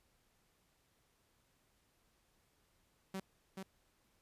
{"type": "tone with echo", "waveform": "sawtooth", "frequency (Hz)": 191.1, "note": "G3", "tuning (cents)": -44, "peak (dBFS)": -36, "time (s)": [3.14, 3.2], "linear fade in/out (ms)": 5, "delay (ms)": 430, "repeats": 1, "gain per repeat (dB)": -4, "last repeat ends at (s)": 3.63, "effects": ["pink hiss -75 dBFS RMS until 4.21 s", "resampled to 32000 Hz"]}